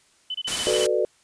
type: tone bursts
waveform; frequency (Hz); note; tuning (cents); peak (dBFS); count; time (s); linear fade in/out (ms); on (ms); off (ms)
sine; 3019; F#7; +34; -26; 8; 0.3-0.849; 5; 45; 27
type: noise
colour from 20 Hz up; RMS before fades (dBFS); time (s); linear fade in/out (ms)
white; -26; 0.47-0.87; 10
type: chord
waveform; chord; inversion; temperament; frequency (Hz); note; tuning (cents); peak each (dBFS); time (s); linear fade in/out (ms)
sine; B minor seventh; second; equal with one note detuned; 370 / 440 / 493.9 / 595.2; F#4 / A4 / B4 / D5; 0 / 0 / 0 / +23; -25; 0.67-1.05; 0
effects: white hiss -60 dBFS RMS until 1.23 s + resampled to 22050 Hz